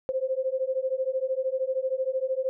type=beating tone pair; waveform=sine; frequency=517 / 530 Hz; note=C5 / C5; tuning=-21 / +22 cents; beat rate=13 Hz; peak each=-28 dBFS; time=0.09-2.49 s; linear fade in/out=0 ms; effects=none